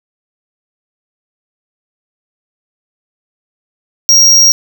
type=tone; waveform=square; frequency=5630 Hz; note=F8; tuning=13 cents sharp; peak=-4 dBFS; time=4.09-4.52 s; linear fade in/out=0 ms; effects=none